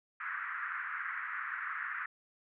white band-pass noise, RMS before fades -39 dBFS, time 0.2-2.06 s, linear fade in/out 5 ms, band 1200 to 1900 Hz, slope 48 dB/octave, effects none

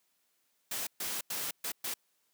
white noise bursts at uneven times, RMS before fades -36 dBFS, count 5, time 0.71-0.87 / 1-1.21 / 1.3-1.51 / 1.64-1.72 / 1.84-1.94 s, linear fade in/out 5 ms, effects white hiss -75 dBFS RMS until 2.33 s + high-pass 150 Hz 12 dB/octave

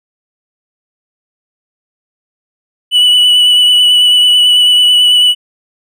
triangle tone with vibrato, 2960 Hz, F#7, in tune, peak -3 dBFS, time 2.91-5.35 s, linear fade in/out 50 ms, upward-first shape triangle, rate 9.1 Hz, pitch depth 22 cents each way, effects none

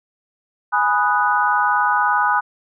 sine chord, G# minor seventh, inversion none, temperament equal, 830.6 / 987.8 / 1244.5 / 1480 Hz, G#5 / B5 / D#6 / F#6, 0 / 0 / 0 / 0 cents, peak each -20 dBFS, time 0.72-2.41 s, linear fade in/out 20 ms, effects none

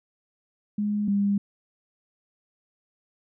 sine tone pair in turn, 207.7 / 201.2 Hz, G#3 / G3, 0 / +45 cents, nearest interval minor second, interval 55 cents, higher first, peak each -23 / -20 dBFS, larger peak second, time 0.78-1.08 / 1.08-1.38 s, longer neither, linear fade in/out 5 ms, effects none

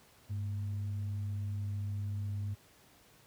sine tone with frequency modulation, 100.4 Hz, G2, 42 cents sharp, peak -33 dBFS, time 0.29-2.55 s, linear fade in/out 20 ms, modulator 128 Hz, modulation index 0.27, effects pink hiss -62 dBFS RMS until 3.26 s + high-pass 60 Hz 12 dB/octave

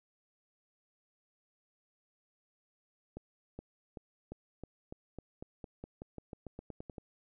accelerating click train, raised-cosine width 2 ms, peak -30 dBFS, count 19, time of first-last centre 3.17-6.982 s, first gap 420 ms, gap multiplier 0.91, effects none

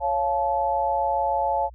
sine chord, Db augmented, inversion none, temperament just, 554.4 / 693 / 866.2 Hz, Db5 / F5 / A5, 0 / -14 / -27 cents, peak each -27 / -26 / -23 dBFS, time 0-1.7 s, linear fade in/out 50 ms, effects added 60 Hz sine -42 dBFS peak until 1.74 s

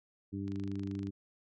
harmonic tone, 98.5 Hz, G2, 9 cents sharp, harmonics 1 / 2 / 3 / 4, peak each -40 / -40 / -39 / -49 dBFS, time 0.32-1.11 s, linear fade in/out 20 ms
click train, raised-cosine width 0.2 ms, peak -35 dBFS, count 16, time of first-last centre 0.48-1.071 s, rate 25.4 Hz
effects none

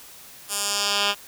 10% pulse tone with band-pass filter sweep, 202.9 Hz, G#3, 40 cents flat, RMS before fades -24 dBFS, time 0.48-1.15 s, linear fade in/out 50 ms, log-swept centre 10000 to 2900 Hz, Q 1.2, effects white hiss -45 dBFS RMS until 1.27 s

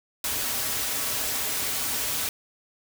white noise with comb filter, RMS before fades -28 dBFS, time 0.24-2.29 s, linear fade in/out 2 ms, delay 5.7 ms, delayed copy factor -0.6, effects none

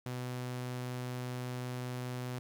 sawtooth tone, 125.1 Hz, B2, 23 cents sharp, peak -33 dBFS, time 0.06-2.39 s, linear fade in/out 2 ms, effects 11-bit

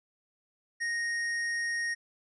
sine tone with hard clipping, 1864.7 Hz, A#6, in tune, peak -31 dBFS, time 0.8-1.95 s, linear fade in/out 20 ms, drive 10 dB, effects resampled to 24000 Hz

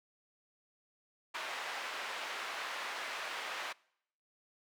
white band-pass noise, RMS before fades -41 dBFS, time 1.34-3.73 s, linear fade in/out 10 ms, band 670 to 2300 Hz, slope 12 dB/octave, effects noise-tail reverb RT60 0.7 s tail -24 dB re dry

